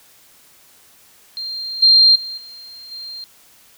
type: tone with level steps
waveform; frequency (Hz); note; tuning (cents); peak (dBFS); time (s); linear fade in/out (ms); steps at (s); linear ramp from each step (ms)
sine; 4186; C8; 0; -24 / -7 / -26 / -35 / -29; 1.37-3.24; 0; 1.82 / 2.15 / 2.37 / 2.91; 10
effects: white hiss -50 dBFS RMS until 3.77 s